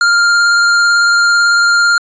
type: tone with vibrato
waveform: square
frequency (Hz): 1400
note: F6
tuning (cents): +4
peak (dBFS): -8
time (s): 0.01-1.98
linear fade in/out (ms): 2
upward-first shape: sine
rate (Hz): 18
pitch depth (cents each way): 11
effects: resampled to 16000 Hz